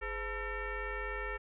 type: tone with frequency modulation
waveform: sine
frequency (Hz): 880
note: A5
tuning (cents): 0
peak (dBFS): -35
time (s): 0.01-1.38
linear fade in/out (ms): 20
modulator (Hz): 464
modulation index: 2.9
effects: none